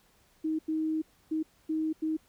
sine tone bursts at uneven times, 314.9 Hz, D#4, 21 cents sharp, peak -27 dBFS, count 5, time 0.44-0.59 / 0.68-1.02 / 1.31-1.43 / 1.69-1.93 / 2.02-2.17 s, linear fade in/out 10 ms, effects pink hiss -65 dBFS RMS until 2.28 s

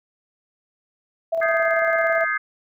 sine tone with tremolo, 659 Hz, E5, 1 cent flat, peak -18 dBFS, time 1.32-2.25 s, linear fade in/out 10 ms, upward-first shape square, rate 18 Hz, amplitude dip 35%
sine chord, Ab major seventh, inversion second, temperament equal with one note detuned, 1244.5 / 1568 / 1682.5 / 2093 Hz, Eb6 / G6 / Ab6 / C7, 0 / 0 / +22 / 0 cents, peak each -26 dBFS, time 1.41-2.38 s, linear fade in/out 10 ms
effects none

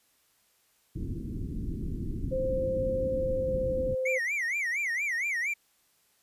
pink low-pass noise, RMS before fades -34 dBFS, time 0.95-3.95 s, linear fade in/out 10 ms, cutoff 350 Hz, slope 48 dB/octave
sine tone with pitch glide, 523.3 to 518.8 Hz, C5 to C5, 0 to -15 cents, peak -27 dBFS, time 2.31-4.19 s, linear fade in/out 20 ms, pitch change -15 cents, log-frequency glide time 3.15-3.78 s
triangle tone with vibrato, 2093 Hz, C7, in tune, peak -26 dBFS, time 4.05-5.54 s, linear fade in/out 10 ms, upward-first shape sine, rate 4.3 Hz, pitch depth 230 cents each way
effects white hiss -68 dBFS RMS until 6.22 s + resampled to 32000 Hz

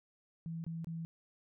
sine tone bursts, 164.81 Hz, E3, in tune, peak -38 dBFS, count 3, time 0.46-1.05 s, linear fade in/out 0 ms, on 180 ms, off 25 ms, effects none

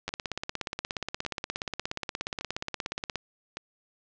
two click trains, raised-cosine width 0.2 ms, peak -14 / -18 dBFS, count 53 / 4, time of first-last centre 0.08-3.157 / 0.09-3.57 s, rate 16.9 / 0.862 Hz, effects low-pass 7000 Hz 12 dB/octave

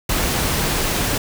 pink noise, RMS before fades -20 dBFS, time 0.09-1.18 s, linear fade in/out 5 ms, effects none

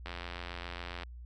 click train, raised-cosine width 0.3 ms, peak -24 dBFS, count 86, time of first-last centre 0.06-1.034 s, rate 87.3 Hz, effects added 60 Hz sine -44 dBFS peak until 1.25 s

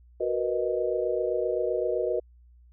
sine chord, B major seventh, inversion second, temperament equal, 370 / 466.2 / 493.9 / 622.3 Hz, F#4 / A#4 / B4 / D#5, 0 / 0 / 0 / 0 cents, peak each -30 dBFS, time 0.2-2.2 s, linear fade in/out 10 ms, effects added 60 Hz sine -52 dBFS peak until 2.72 s

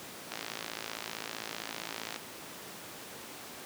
click train, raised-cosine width 0.2 ms, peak -19 dBFS, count 103, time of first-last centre 0.32-2.161 s, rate 55.4 Hz, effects pink hiss -45 dBFS RMS until 3.65 s + high-pass 200 Hz 12 dB/octave

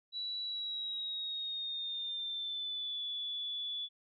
sine tone with pitch glide, 3931 to 3442 Hz, B7 to A7, -9 to -39 cents, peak -36 dBFS, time 0.12-3.89 s, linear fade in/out 50 ms, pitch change -230 cents, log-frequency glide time 0.42-3.02 s, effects none

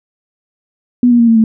sine tone with pitch steps, 245.3 / 239.1 / 233.1 / 227.3 / 221.6 Hz, B3 / A#3 / A#3 / A#3 / A3, -12 / +44 / 0 / -43 / +13 cents, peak -5 dBFS, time 1.03-1.44 s, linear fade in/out 2 ms, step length 82 ms, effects none

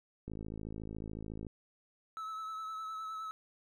click train, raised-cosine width 3 ms, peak -30 dBFS, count 65, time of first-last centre 0.28-1.467 s, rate 53.9 Hz
triangle tone with vibrato, 1300 Hz, E6, 24 cents flat, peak -37 dBFS, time 2.17-3.31 s, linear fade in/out 0 ms, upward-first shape sine, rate 9.7 Hz, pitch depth 24 cents each way
effects none

